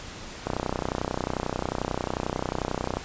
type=click train; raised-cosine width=1 ms; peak=-12 dBFS; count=79; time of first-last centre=0.47-2.97 s; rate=31.2 Hz; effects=pink hiss -40 dBFS RMS until 3.04 s + resampled to 16000 Hz